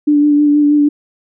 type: tone with vibrato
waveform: sine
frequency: 293.7 Hz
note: D4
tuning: in tune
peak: -7 dBFS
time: 0.07-0.89 s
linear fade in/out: 10 ms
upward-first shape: sine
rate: 6.3 Hz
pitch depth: 20 cents each way
effects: none